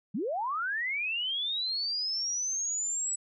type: linear sweep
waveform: sine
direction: up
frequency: 164.81 to 7902 Hz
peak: -29 dBFS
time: 0.14-3.16 s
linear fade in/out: 10 ms
effects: none